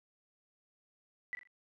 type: tone with echo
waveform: sine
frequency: 1978 Hz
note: B6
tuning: 2 cents sharp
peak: -35 dBFS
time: 1.33-1.35 s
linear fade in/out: 0 ms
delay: 41 ms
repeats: 3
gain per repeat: -9 dB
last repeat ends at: 1.473 s
effects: none